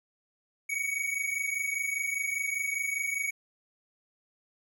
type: tone pair together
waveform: square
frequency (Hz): 2227 / 2252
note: C#7 / C#7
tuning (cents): +7 / +27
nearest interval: unison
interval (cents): 20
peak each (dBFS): -34 / -32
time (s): 0.69-3.31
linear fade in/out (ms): 10
effects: none